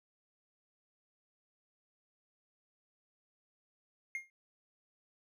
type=tone with exponential decay; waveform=triangle; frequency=2128 Hz; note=C7; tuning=29 cents sharp; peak=-31 dBFS; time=4.15-4.3 s; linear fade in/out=1 ms; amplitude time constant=32 ms; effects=none